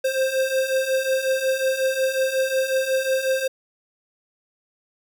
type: beating tone pair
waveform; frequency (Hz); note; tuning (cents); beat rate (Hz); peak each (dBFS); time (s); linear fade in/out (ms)
square; 523.3 / 528.8; C5 / C5; 0 / +18; 5.5; -26 / -22; 0.04-3.48; 10
effects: none